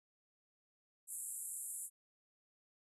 pink band-pass noise, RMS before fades -45 dBFS, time 1.07-1.9 s, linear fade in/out 50 ms, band 7500 to 12000 Hz, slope 96 dB/octave, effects none

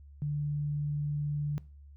sine tone, 146.83 Hz, D3, in tune, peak -29 dBFS, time 0.22-1.58 s, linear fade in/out 0 ms, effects noise-tail reverb RT60 0.4 s tail -21 dB re dry + added 71 Hz sine -49 dBFS peak until 1.96 s

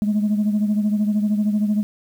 sine beating tone pair, 208.1 / 221.1 Hz, G#3 / A3, +4 / +9 cents, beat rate 13 Hz, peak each -16 / -23 dBFS, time 0.02-1.83 s, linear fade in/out 0 ms, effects tanh soft clip ceiling -13 dBFS + 8-bit

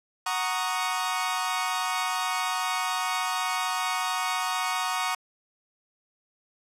sawtooth chord, D# minor seventh, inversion first, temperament equal, 740 / 932.3 / 1108.7 / 1244.5 Hz, F#5 / A#5 / C#6 / D#6, 0 / 0 / 0 / 0 cents, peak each -28 dBFS, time 0.26-5.15 s, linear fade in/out 5 ms, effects low-pass 12000 Hz 12 dB/octave

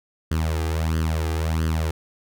sawtooth tone with flanger, 80 Hz, D#2, 49 cents sharp, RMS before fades -23 dBFS, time 0.31-1.91 s, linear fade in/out 5 ms, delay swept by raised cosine 0.63 to 2.53 ms, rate 1.5 Hz, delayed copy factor +0.75, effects none

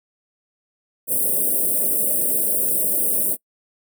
white band-stop noise, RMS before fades -20 dBFS, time 1.07-3.37 s, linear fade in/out 50 ms, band 650 to 8400 Hz, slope 96 dB/octave, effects noise-tail reverb RT60 0.1 s tail -24 dB re dry + high-pass 200 Hz 12 dB/octave

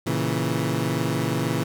20% pulse chord, A# diminished, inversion none, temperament equal, 116.54 / 138.59 / 164.81 Hz, A#2 / C#3 / E3, 0 / 0 / 0 cents, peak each -22 dBFS, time 0.06-1.64 s, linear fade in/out 10 ms, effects none

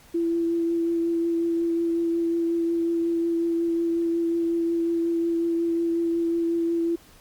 sine tone with vibrato, 335.8 Hz, E4, 32 cents sharp, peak -21 dBFS, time 0.14-6.96 s, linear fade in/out 10 ms, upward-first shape triangle, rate 5.5 Hz, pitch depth 15 cents each way, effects pink hiss -53 dBFS RMS until 7.2 s + Opus 48 kbps

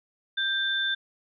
sine tone pair together, 1580 / 3552 Hz, G6 / A7, +13 / +16 cents, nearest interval octave + major second, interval 1403 cents, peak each -27 dBFS, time 0.37-0.95 s, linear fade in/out 10 ms, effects none

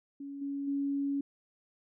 sine tone with level steps, 280 Hz, C#4, 18 cents sharp, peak -39 / -33 / -29 dBFS, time 0.2-1.21 s, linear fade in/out 5 ms, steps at 0.41 / 0.67 s, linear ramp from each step 10 ms, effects none

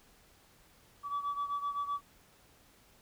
sine beating tone pair, 1145 / 1152.8 Hz, D6 / D6, -44 / -33 cents, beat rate 7.8 Hz, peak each -33 / -37 dBFS, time 1.03-2.01 s, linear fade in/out 50 ms, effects tanh soft clip ceiling -29 dBFS + pink hiss -63 dBFS RMS until 3.01 s

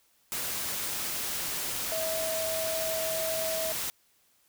sine tone in noise, 645 Hz, E5, 38 cents flat, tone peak -31 dBFS, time 1.92-3.72 s, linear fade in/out 0 ms, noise white, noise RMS -33 dBFS, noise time 0.32-3.9 s, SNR -1 dB, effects white hiss -67 dBFS RMS until 4.48 s

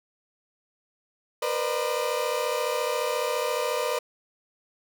30% pulse tone cluster, 474.6 / 509 / 602 Hz, A#4 / C5 / D5, +31 / -48 / +43 cents, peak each -27 dBFS, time 1.42-3.99 s, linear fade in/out 5 ms, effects none

